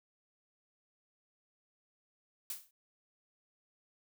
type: noise with exponential decay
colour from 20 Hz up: blue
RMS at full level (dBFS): -36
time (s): 2.5-2.71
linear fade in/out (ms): 2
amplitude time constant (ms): 45
effects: none